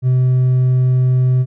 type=tone with hard clipping; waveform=sine; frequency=127.7 Hz; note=C3; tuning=42 cents flat; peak=-11 dBFS; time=0.02-1.46 s; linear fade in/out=50 ms; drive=2 dB; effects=none